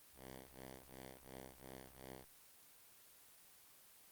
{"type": "ring-modulated tone", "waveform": "5% pulse", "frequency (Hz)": 65.41, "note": "C2", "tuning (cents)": 0, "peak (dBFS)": -39, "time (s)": [0.13, 2.25], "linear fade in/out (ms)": 5, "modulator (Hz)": 64, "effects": ["white hiss -64 dBFS RMS until 4.11 s", "Opus 24 kbps"]}